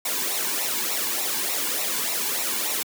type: noise with flanger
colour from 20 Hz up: white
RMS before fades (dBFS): -26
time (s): 0.05-2.83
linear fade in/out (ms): 5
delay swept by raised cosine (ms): 0.62 to 1.6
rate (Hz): 3.4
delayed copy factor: -0.7
effects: high-pass 200 Hz 12 dB/octave